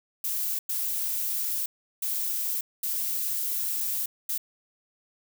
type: noise bursts at uneven times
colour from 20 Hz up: violet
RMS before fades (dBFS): -29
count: 5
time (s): 0.24-0.59 / 0.69-1.66 / 2.02-2.61 / 2.83-4.06 / 4.29-4.38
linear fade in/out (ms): 5
effects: none